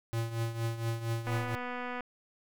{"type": "tone with tremolo", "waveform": "square", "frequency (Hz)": 114.8, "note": "A#2", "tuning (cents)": -26, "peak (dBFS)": -29, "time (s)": [0.13, 1.55], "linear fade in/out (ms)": 0, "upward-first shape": "triangle", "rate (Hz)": 4.3, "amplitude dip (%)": 75}
{"type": "click train", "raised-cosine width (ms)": 0.5, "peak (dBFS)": -24, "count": 183, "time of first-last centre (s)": [1.27, 2.007], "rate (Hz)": 247}
{"effects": []}